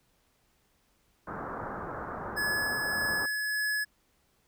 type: low-pass noise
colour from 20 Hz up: white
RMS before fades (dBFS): -38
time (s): 1.27-3.26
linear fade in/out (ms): 5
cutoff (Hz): 1500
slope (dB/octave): 48
type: tone with tremolo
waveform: square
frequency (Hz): 1700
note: G#6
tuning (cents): +40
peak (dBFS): -28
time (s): 2.36-3.85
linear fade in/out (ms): 20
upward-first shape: sine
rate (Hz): 1.7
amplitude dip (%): 25
effects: pink hiss -70 dBFS RMS until 4.47 s